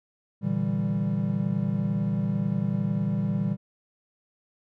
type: chord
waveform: triangle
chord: E half-diminished seventh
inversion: second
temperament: equal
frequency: 116.54 / 146.83 / 164.81 / 196 Hz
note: Bb2 / D3 / E3 / G3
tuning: 0 / 0 / 0 / 0 cents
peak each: -29 / -29 / -28 / -25 dBFS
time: 0.41-3.57 s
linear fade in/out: 50 ms
effects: none